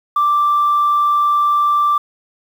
sine tone, 1174.7 Hz, D6, in tune, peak -10 dBFS, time 0.16-1.98 s, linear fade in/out 5 ms, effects tanh soft clip ceiling -8 dBFS + 7-bit

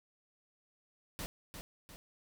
pink noise with echo, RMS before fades -41 dBFS, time 1.19-1.26 s, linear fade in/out 0 ms, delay 350 ms, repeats 2, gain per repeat -6 dB, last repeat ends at 1.96 s, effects none

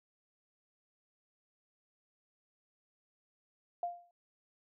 sine tone with exponential decay, 698.5 Hz, F5, in tune, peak -30 dBFS, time 3.83-4.11 s, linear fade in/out 2 ms, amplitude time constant 60 ms, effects none

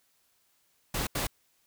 pink noise bursts at uneven times, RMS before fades -31 dBFS, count 2, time 0.94-1.07 / 1.15-1.27 s, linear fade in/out 5 ms, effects white hiss -70 dBFS RMS until 1.66 s

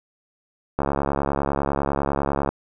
click train, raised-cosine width 1 ms, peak -8 dBFS, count 120, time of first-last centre 0.79-2.49 s, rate 70 Hz, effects none

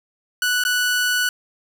sawtooth tone with dropouts, 1480 Hz, F#6, in tune, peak -14 dBFS, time 0.42-1.29 s, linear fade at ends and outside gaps 2 ms, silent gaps 0.638-0.65 s, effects none

